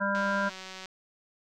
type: harmonic tone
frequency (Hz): 199.1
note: G3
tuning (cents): +27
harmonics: 1 / 3 / 5 / 7 / 8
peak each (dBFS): -32 / -32 / -32 / -32 / -32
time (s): 0-0.5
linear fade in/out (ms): 20
type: click train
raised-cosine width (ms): 0.2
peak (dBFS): -25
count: 134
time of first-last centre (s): 0.15-0.857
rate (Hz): 188
effects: none